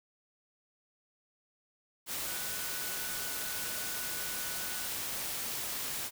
sine tone in noise, 1480 Hz, F#6, in tune, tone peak -46 dBFS, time 2.24-4.9 s, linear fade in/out 50 ms, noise white, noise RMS -37 dBFS, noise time 2.06-6.11 s, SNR -12 dB, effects none

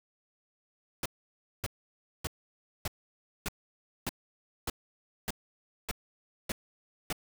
pink noise bursts, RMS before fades -33 dBFS, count 11, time 1.03-7.127 s, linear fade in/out 2 ms, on 27 ms, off 580 ms, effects none

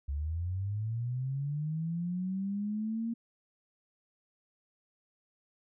sine linear sweep, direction up, 67.9 to 233.1 Hz, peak -31 dBFS, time 0.08-3.14 s, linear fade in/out 10 ms, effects none

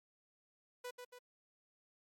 sawtooth tone with echo, 493.9 Hz, B4, in tune, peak -39 dBFS, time 0.84-0.91 s, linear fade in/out 10 ms, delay 140 ms, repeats 2, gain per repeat -5 dB, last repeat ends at 1.19 s, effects MP3 64 kbps

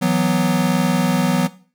square chord, E suspended second, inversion none, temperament equal, 164.81 / 185 / 246.9 Hz, E3 / F#3 / B3, 0 / 0 / 0 cents, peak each -22 / -18 / -21 dBFS, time 0.01-1.48 s, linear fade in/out 20 ms, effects noise-tail reverb RT60 0.4 s tail -17 dB re dry

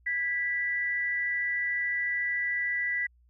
sine tone pair together, 1645.7 / 1968 Hz, G#6 / B6, -16 / -7 cents, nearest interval minor third, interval 309 cents, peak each -36 / -27 dBFS, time 0.06-3.07 s, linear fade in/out 10 ms, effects added 60 Hz sine -59 dBFS peak until 3.29 s

